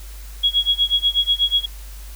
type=tone with tremolo; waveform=sine; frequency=3322 Hz; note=G#7; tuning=in tune; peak=-12 dBFS; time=0.43-1.66 s; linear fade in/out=10 ms; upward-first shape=sine; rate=8.2 Hz; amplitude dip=95%; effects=added 50 Hz sine -33 dBFS peak until 2.15 s + white hiss -44 dBFS RMS until 2.15 s